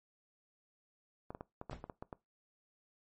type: clicks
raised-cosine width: 1 ms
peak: -29 dBFS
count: 10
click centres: 1.305 / 1.349 / 1.409 / 1.614 / 1.697 / 1.731 / 1.841 / 1.898 / 2.025 / 2.128 s
type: noise with exponential decay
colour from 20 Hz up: brown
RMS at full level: -39 dBFS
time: 1.71-1.89 s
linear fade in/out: 0 ms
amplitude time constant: 39 ms
effects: noise-tail reverb RT60 0.2 s tail -20 dB re dry + MP3 32 kbps